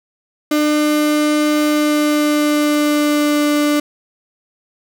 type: tone with pitch glide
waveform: 35% pulse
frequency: 300.3 to 295 Hz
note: D4 to D4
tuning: +39 to +8 cents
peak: -11 dBFS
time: 0.51-3.8 s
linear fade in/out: 5 ms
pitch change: -31 cents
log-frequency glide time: 1.54-3.49 s
effects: none